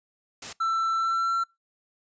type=noise; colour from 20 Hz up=white; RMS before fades=-36 dBFS; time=0.42-0.53 s; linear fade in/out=5 ms
type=tone with pitch glide; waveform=triangle; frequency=1335 to 1349.7 Hz; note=E6 to E6; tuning=+22 to +40 cents; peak=-21 dBFS; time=0.6-1.44 s; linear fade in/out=10 ms; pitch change=+18 cents; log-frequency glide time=0.96-1.2 s
effects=noise-tail reverb RT60 0.2 s tail -23 dB re dry + resampled to 16000 Hz